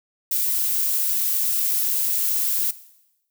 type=noise; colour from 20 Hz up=violet; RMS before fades=-22 dBFS; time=0.31-2.71 s; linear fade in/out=5 ms; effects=noise-tail reverb RT60 0.9 s tail -17 dB re dry